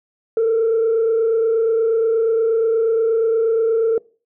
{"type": "tone with frequency modulation", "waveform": "sine", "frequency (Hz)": 451.6, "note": "A4", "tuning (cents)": 45, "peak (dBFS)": -12, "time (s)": [0.37, 3.98], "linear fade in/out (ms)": 2, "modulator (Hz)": 28.4, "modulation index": 0.4, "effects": ["noise-tail reverb RT60 0.4 s tail -23 dB re dry", "tanh soft clip ceiling -11 dBFS"]}